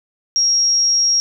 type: tone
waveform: sine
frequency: 5600 Hz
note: F8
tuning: 4 cents sharp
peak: -12 dBFS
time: 0.36-1.2 s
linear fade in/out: 0 ms
effects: none